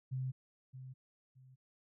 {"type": "tone with echo", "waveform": "sine", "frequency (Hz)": 130, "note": "C3", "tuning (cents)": -11, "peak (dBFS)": -35, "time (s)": [0.11, 0.32], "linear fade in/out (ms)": 20, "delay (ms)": 620, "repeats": 2, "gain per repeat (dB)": -11, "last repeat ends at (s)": 1.56, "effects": []}